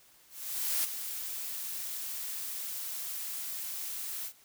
blue noise with ADSR envelope, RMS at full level -29 dBFS, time 0.29-4.33 s, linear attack 550 ms, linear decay 15 ms, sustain -9 dB, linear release 75 ms, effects white hiss -61 dBFS RMS until 4.44 s

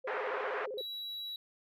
sine tone with vibrato, 466.2 Hz, A#4, in tune, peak -37 dBFS, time 0.04-0.82 s, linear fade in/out 10 ms, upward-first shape square, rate 15 Hz, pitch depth 190 cents each way
white band-pass noise, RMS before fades -38 dBFS, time 0.07-0.66 s, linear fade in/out 5 ms, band 480 to 1800 Hz, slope 24 dB/octave
triangle tone, 3902 Hz, B7, 22 cents flat, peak -37 dBFS, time 0.78-1.36 s, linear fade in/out 2 ms
effects none

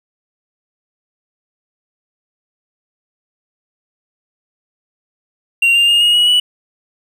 triangle tone with pitch steps, 2760 / 2797 / 2834 / 2872 / 2911 / 2950 Hz, F7 / F7 / F7 / F7 / F#7 / F#7, -21 / +2 / +25 / +48 / -29 / -6 cents, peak -7 dBFS, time 5.62-6.4 s, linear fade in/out 5 ms, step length 130 ms, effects none

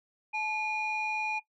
sine tone pair together, 863.7 / 2436 Hz, A5 / D#7, -32 / -37 cents, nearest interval octave + tritone, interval 1795 cents, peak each -32 / -29 dBFS, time 0.33-1.4 s, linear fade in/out 20 ms, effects noise-tail reverb RT60 0.1 s tail -17 dB re dry + tanh soft clip ceiling -25 dBFS

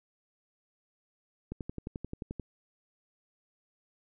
click train, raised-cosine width 3 ms, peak -24 dBFS, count 11, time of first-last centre 1.52-2.397 s, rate 11.4 Hz, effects none

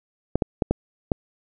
clicks, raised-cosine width 2 ms, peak -6 dBFS, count 5, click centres 0.356 / 0.422 / 0.622 / 0.71 / 1.118 s, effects none

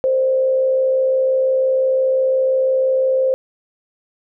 sine tone with frequency modulation, 523.3 Hz, C5, in tune, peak -13 dBFS, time 0.04-3.34 s, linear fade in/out 0 ms, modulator 65.8 Hz, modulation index 0.33, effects none

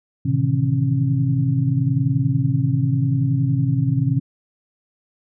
sine tone cluster, 110 / 130.4 / 151.3 / 161.7 / 272.3 Hz, A2 / C3 / D#3 / E3 / C#4, 0 / -5 / -48 / -33 / -31 cents, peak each -25 / -18 / -25 / -25 / -25 dBFS, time 0.25-4.2 s, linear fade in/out 10 ms, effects none

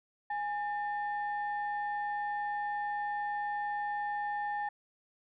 sine tone pair together, 828 / 1794.4 Hz, G#5 / A6, -5 / +34 cents, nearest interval octave + minor second, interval 1339 cents, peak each -32 / -39 dBFS, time 0.3-4.69 s, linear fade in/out 5 ms, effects tanh soft clip ceiling -25 dBFS

